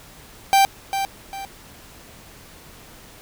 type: tone with echo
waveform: 45% pulse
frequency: 784 Hz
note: G5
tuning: in tune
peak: -12 dBFS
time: 0.53-0.65 s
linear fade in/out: 0 ms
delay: 400 ms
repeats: 2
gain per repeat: -9 dB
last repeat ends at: 1.45 s
effects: pink hiss -45 dBFS RMS until 3.21 s